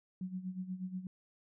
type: tone with tremolo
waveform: sine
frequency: 185 Hz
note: F#3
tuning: in tune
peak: -35 dBFS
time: 0.21-1.07 s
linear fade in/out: 2 ms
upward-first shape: sine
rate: 8.3 Hz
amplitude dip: 75%
effects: none